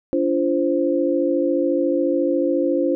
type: tone cluster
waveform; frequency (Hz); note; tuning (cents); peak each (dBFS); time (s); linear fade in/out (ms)
sine; 286.8 / 340.9 / 523; D4 / F4 / C5; -41 / -42 / -1; -21; 0.13-2.95; 0
effects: none